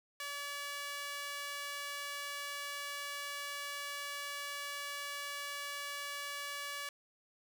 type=tone with high-pass filter; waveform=sawtooth; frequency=572 Hz; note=D5; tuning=46 cents flat; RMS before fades=-42 dBFS; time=0.2-6.89 s; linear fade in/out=2 ms; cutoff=1500 Hz; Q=1; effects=none